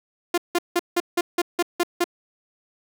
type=tone bursts; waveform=sawtooth; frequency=349.2 Hz; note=F4; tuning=in tune; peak=-14 dBFS; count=9; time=0.34-2.042 s; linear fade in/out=5 ms; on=38 ms; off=170 ms; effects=none